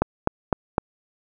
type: click train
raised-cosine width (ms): 1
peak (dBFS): -4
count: 4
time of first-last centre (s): 0.02-0.781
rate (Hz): 3.94
effects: none